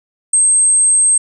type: tone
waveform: sine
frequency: 8372 Hz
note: C9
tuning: in tune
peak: -8 dBFS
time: 0.33-1.18 s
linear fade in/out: 5 ms
effects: none